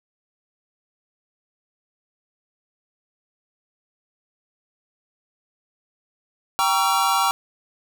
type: chord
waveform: square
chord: G diminished seventh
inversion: none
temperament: just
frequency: 784 / 940.8 / 1128.9 / 1354.7 Hz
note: G5 / Bb5 / Db6 / Fb6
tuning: 0 / +16 / +31 / +47 cents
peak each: -24 dBFS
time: 6.59-7.31 s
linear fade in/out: 0 ms
effects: none